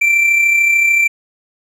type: tone with amplitude modulation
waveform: triangle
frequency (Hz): 2349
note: D7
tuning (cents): 0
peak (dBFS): -6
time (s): 0.01-1.08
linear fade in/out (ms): 10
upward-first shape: sine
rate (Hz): 33.5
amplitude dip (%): 40
effects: none